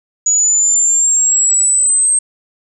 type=exponential sweep; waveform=sine; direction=up; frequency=6820 to 8372 Hz; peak=-9 dBFS; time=0.26-2.19 s; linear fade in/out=5 ms; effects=none